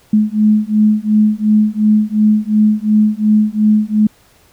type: beating tone pair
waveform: sine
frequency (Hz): 211.8 / 214.6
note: G#3 / A3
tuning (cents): +34 / -43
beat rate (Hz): 2.8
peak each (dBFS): -12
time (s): 0.13-4.07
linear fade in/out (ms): 5
effects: pink hiss -50 dBFS RMS until 4.52 s